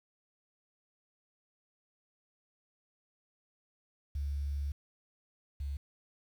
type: tone pair in turn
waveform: sine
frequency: 71 / 70.14 Hz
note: C#2 / C#2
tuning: +42 / +21 cents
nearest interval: unison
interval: 21 cents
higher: first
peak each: -32 / -34 dBFS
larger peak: first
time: 4.15-4.72 / 5.6-5.77 s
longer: first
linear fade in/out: 5 ms
effects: 10-bit